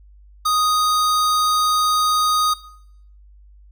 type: tone pair together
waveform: square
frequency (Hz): 1244.5 / 4699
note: D#6 / D8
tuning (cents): 0 / 0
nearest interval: octave + major seventh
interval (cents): 2300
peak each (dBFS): -17 / -29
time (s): 0.45-2.54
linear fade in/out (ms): 10
effects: noise-tail reverb RT60 0.7 s tail -17 dB re dry + added 50 Hz sine -44 dBFS peak until 3.71 s